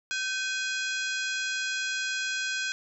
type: harmonic tone with a mistuned harmonic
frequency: 830.6 Hz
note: G#5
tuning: in tune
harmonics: 2 / 3 / 4 / 5 / 6 / 7 / 8 / 9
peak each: -31 / -35 / -37 / -39 / -41 / -42 / -43 / -44 dBFS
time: 0.11-2.72 s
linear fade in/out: 0 ms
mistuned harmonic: 2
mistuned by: -130 cents
effects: none